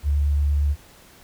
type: tone with vibrato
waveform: sine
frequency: 72.3 Hz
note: D2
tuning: 27 cents flat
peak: -17 dBFS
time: 0.03-0.76 s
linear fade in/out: 50 ms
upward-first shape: sine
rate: 8.7 Hz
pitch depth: 11 cents each way
effects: pink hiss -50 dBFS RMS until 1.23 s